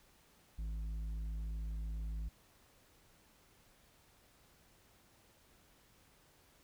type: tone with tanh clipping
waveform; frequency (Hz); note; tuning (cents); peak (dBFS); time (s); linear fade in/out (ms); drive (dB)
sine; 53.7; A1; -41; -39; 0.58-2.29; 10; 7
effects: pink hiss -67 dBFS RMS until 6.63 s